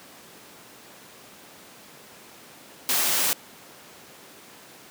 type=noise; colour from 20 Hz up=white; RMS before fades=-23 dBFS; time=2.89-3.33 s; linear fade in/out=0 ms; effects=pink hiss -47 dBFS RMS until 4.9 s + high-pass 200 Hz 12 dB/octave